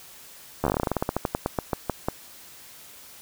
slowing click train, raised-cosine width 1 ms, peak -9 dBFS, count 23, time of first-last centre 0.64-2.085 s, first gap 12 ms, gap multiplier 1.14, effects white hiss -47 dBFS RMS until 3.21 s

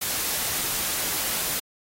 white noise, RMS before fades -27 dBFS, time 0.01-1.6 s, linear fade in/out 10 ms, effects AAC 48 kbps

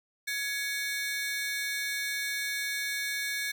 sawtooth ring-modulated tone, 1955 Hz, B6, 18 cents flat, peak -24 dBFS, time 0.27-3.52 s, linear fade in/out 10 ms, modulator 277 Hz, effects none

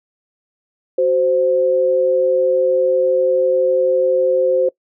sine tone pair together, 372.8 / 521.1 Hz, F#4 / C5, +13 / -7 cents, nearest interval tritone, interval 580 cents, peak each -19 / -13 dBFS, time 0.98-4.69 s, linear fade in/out 5 ms, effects noise-tail reverb RT60 0.1 s tail -22 dB re dry

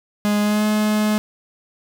45% pulse tone with pitch glide, 207.7 to 212.6 Hz, G#3 to G#3, 0 to +41 cents, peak -16 dBFS, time 0.25-1.18 s, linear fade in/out 0 ms, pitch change +41 cents, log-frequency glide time 0.41-0.65 s, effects 8-bit

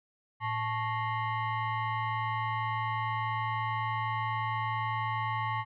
sine tone with frequency modulation, 113.1 Hz, A2, 48 cents sharp, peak -29 dBFS, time 0.4-5.65 s, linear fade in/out 50 ms, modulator 989 Hz, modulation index 1.6, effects none

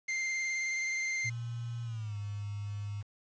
45% pulse tone with vibrato, 2095 Hz, C7, 2 cents sharp, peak -31 dBFS, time 0.08-1.3 s, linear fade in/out 10 ms, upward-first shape square, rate 19 Hz, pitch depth 13 cents each way
sine tone with pitch glide, 117.8 to 102.55 Hz, A#2 to G#2, +19 to -21 cents, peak -35 dBFS, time 1.24-3.03 s, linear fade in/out 20 ms, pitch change -240 cents, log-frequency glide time 1.84-2.17 s
effects resampled to 16000 Hz + 9-bit

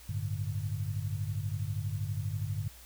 sine chord, G suspended second, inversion none, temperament equal with one note detuned, 98 / 110.38 / 146.83 Hz, G2 / A2 / D3, 0 / +6 / 0 cents, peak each -34 / -36 / -38 dBFS, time 0.09-2.68 s, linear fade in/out 5 ms, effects added 60 Hz sine -53 dBFS peak until 2.85 s + white hiss -54 dBFS RMS until 2.85 s

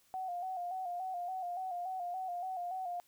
sine tone with vibrato, 728 Hz, F#5, 28 cents flat, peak -36 dBFS, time 0.14-3 s, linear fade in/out 0 ms, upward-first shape square, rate 3.5 Hz, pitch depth 55 cents each way, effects white hiss -69 dBFS RMS until 3.07 s

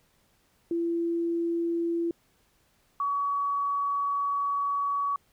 sine tone pair in turn, 337.8 / 1131 Hz, E4 / C#6, +42 / +34 cents, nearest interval octave + major sixth, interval 2092 cents, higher second, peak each -25 dBFS, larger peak neither, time 0.71-2.11 / 3-5.16 s, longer second, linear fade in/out 2 ms, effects pink hiss -67 dBFS RMS until 5.32 s

